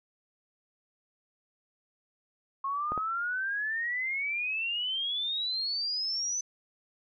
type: exponential sweep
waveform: sine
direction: up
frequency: 1082 to 6100 Hz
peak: -29 dBFS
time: 2.64-6.41 s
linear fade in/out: 5 ms
type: clicks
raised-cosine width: 1 ms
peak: -21 dBFS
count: 2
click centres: 2.92 / 2.977 s
effects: none